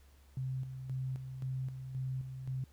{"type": "tone with tremolo", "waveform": "sine", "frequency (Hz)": 130.81, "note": "C3", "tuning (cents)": 0, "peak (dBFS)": -34, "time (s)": [0.37, 2.64], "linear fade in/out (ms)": 2, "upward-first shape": "square", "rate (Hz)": 1.9, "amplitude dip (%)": 55, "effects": ["added 69 Hz sine -59 dBFS peak until 2.72 s", "pink hiss -68 dBFS RMS until 2.72 s"]}